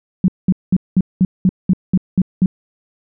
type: tone bursts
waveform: sine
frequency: 185 Hz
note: F#3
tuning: in tune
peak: -8 dBFS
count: 10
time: 0.24-2.46 s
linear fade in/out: 2 ms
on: 42 ms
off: 200 ms
effects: none